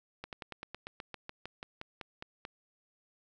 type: slowing click train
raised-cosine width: 0.3 ms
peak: -25 dBFS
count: 16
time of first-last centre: 0.24-2.451 s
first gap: 88 ms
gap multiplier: 1.07
effects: none